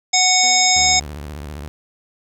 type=harmonic tone; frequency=740 Hz; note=F#5; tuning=in tune; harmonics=1 / 3 / 5 / 7 / 9 / 10; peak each=-19 / -19 / -21 / -18 / -18 / -21 dBFS; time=0.13-1 s; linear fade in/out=10 ms
type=tone with exponential decay; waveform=20% pulse; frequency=246.9 Hz; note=B3; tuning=in tune; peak=-28 dBFS; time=0.43-1.4 s; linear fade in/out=5 ms; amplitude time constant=210 ms
type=tone with vibrato; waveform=sawtooth; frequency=73.42 Hz; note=D2; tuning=in tune; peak=-25 dBFS; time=0.76-1.68 s; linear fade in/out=0 ms; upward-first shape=square; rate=15 Hz; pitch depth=130 cents each way
effects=none